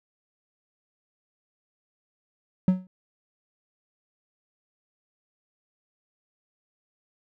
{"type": "tone with exponential decay", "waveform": "triangle", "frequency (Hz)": 185, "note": "F#3", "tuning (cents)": 0, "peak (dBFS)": -11, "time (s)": [2.68, 2.87], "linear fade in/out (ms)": 2, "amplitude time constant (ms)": 41, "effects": []}